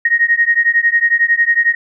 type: beating tone pair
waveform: sine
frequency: 1864.7 / 1875.7 Hz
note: A#6 / A#6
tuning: 0 / +10 cents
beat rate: 11 Hz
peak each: -13 dBFS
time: 0.05-1.75 s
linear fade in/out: 5 ms
effects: none